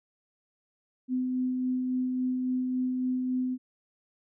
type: tone with tremolo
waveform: sine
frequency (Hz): 254.4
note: C4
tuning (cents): -48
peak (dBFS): -25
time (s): 1.08-3.58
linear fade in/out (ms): 50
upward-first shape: sine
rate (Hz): 3.6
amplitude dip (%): 25
effects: none